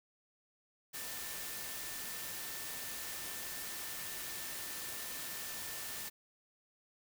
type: tone in noise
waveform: sine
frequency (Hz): 1784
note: A6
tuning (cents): +23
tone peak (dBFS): -53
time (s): 0.93-6.1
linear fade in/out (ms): 20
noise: white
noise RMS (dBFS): -43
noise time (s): 0.93-6.1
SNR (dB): -13
effects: none